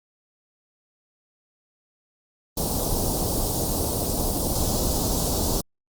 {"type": "band-stop noise", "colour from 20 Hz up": "pink", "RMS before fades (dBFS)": -24, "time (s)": [2.57, 5.61], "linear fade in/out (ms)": 5, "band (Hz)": [890, 4400], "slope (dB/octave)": 24, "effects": ["Opus 24 kbps"]}